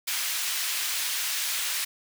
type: high-pass noise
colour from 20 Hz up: pink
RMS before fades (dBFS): -29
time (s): 0.07-1.85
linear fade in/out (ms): 10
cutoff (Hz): 2200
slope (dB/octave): 12
effects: none